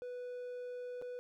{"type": "tone with dropouts", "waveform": "triangle", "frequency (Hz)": 493.9, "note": "B4", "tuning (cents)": 0, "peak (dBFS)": -39, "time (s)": [0.02, 1.19], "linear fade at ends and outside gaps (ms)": 0, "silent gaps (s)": [1.015, 1.022], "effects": []}